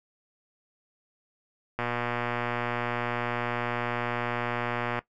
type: click train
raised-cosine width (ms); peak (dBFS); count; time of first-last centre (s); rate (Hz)
0.5; -14; 385; 1.79-4.99; 120
effects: noise-tail reverb RT60 0.1 s tail -17 dB re dry